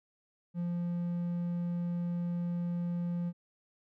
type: tone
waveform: triangle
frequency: 173.7 Hz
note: F3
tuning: 9 cents flat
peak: -29 dBFS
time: 0.54-3.33 s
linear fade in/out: 50 ms
effects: none